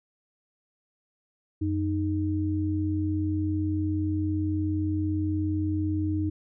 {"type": "tone pair together", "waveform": "sine", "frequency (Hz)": [92, 309.4], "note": ["F#2", "D#4"], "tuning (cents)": [-9, -10], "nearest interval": "octave + major sixth", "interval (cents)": 2099, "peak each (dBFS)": -27, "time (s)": [1.61, 6.3], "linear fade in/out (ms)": 10, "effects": []}